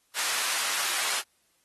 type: high-pass noise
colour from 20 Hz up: pink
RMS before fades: -29 dBFS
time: 0.14-1.23 s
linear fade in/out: 50 ms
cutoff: 1200 Hz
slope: 12 dB/octave
effects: white hiss -69 dBFS RMS until 1.64 s + AAC 32 kbps